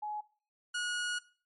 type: tone pair in turn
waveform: sine / sawtooth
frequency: 843 / 1450.6 Hz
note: G#5 / F#6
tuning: +26 / -35 cents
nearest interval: major sixth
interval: 939 cents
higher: second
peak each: -35 / -29 dBFS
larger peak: second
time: 0.02-0.21 / 0.74-1.19 s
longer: second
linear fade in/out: 10 ms
effects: noise-tail reverb RT60 0.4 s tail -19 dB re dry + MP3 48 kbps